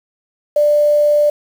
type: tone with quantisation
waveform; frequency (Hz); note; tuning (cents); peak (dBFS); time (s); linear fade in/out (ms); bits
sine; 591; D5; +11; -9; 0.56-1.3; 5; 6
effects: none